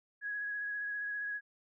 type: tone with vibrato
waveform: sine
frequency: 1667 Hz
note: G#6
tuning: 6 cents sharp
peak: -35 dBFS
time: 0.21-1.41 s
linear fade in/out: 50 ms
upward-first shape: sine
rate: 15 Hz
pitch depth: 16 cents each way
effects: none